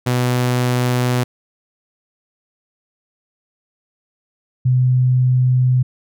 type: tone pair in turn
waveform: sawtooth / sine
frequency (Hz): 124.2 / 126.96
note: B2 / B2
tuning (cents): +10 / +48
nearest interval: unison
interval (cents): 38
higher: second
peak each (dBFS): -11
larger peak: neither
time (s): 0.06-1.24 / 4.65-5.83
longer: neither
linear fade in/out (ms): 10
effects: none